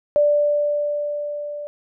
sine tone with level ramp, 587.3 Hz, D5, in tune, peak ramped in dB -12 to -28 dBFS, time 0.16-1.67 s, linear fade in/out 0 ms, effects none

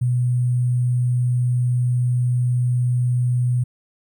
sine tone with sample-and-hold, 123.47 Hz, B2, in tune, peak -16 dBFS, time 0.01-3.64 s, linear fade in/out 10 ms, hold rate 8820 Hz, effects none

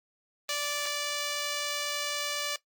5% pulse tone pair in turn, 584 / 584 Hz, D5 / D5, -10 / -10 cents, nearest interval unison, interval 0 cents, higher neither, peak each -18 / -19 dBFS, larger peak first, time 0.49-0.86 / 0.86-2.56 s, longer second, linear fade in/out 2 ms, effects noise-tail reverb RT60 0.1 s tail -17 dB re dry + Opus 24 kbps

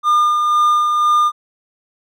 triangle tone with tremolo, 1208 Hz, D6, 48 cents sharp, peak -8 dBFS, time 0.03-1.32 s, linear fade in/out 50 ms, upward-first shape sine, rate 2 Hz, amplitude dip 35%, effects none

